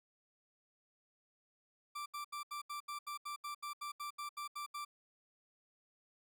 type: tone bursts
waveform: 40% pulse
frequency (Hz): 1174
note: D6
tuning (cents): -1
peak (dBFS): -40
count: 16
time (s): 1.95-4.85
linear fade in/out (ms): 10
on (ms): 110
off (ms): 76
effects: none